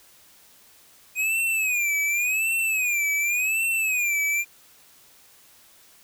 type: tone with vibrato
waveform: square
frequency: 2489 Hz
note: D#7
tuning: in tune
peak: -22 dBFS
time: 1.15-4.45 s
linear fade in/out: 50 ms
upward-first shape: sine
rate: 0.89 Hz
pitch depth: 140 cents each way
effects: white hiss -54 dBFS RMS until 6.03 s